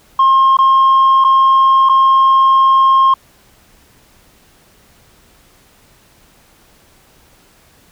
sine tone with dropouts, 1068 Hz, C6, 35 cents sharp, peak -4 dBFS, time 0.19-3.14 s, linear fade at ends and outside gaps 5 ms, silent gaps 0.57-0.587 / 1.242-1.246 / 1.89-1.894 s, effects tanh soft clip ceiling -5 dBFS + pink hiss -49 dBFS RMS until 7.91 s

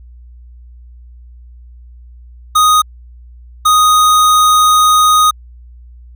square tone bursts at uneven times, 1244.5 Hz, D#6, in tune, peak -7 dBFS, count 2, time 2.55-2.82 / 3.65-5.31 s, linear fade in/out 10 ms, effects added 60 Hz sine -34 dBFS peak until 6.15 s

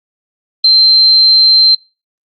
sine tone, 4126 Hz, C8, 25 cents flat, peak -4 dBFS, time 0.64-1.75 s, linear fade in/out 5 ms, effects noise-tail reverb RT60 0.3 s tail -23 dB re dry + Opus 48 kbps

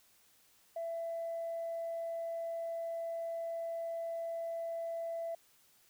sine tone, 667 Hz, E5, 20 cents sharp, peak -35 dBFS, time 0.76-5.35 s, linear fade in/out 5 ms, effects tanh soft clip ceiling -32 dBFS + white hiss -67 dBFS RMS until 5.89 s

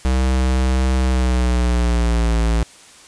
square tone with pitch glide, 64.4 to 56.39 Hz, C2 to A1, -27 to +43 cents, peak -15 dBFS, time 0.05-2.63 s, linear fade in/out 0 ms, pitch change -230 cents, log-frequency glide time 1.02-2.42 s, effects white hiss -44 dBFS RMS until 3.07 s + resampled to 22050 Hz

